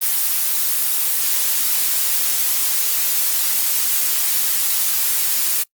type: noise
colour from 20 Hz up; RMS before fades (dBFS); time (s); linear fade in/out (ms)
blue; -18; 0.01-5.64; 20
effects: noise-tail reverb RT60 0.1 s tail -23 dB re dry + Opus 24 kbps